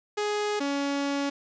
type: tone pair in turn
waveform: sawtooth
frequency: 417.1 / 281.4 Hz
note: G#4 / C#4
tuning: +7 / +26 cents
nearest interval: perfect fifth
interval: 681 cents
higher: first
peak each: -22 dBFS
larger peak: neither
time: 0.17-0.6 / 0.6-1.3 s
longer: second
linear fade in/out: 10 ms
effects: resampled to 16000 Hz + 8-bit